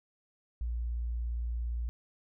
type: tone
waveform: sine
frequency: 58.7 Hz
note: A#1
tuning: 13 cents sharp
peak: -31 dBFS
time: 0.61-1.89 s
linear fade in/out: 0 ms
effects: none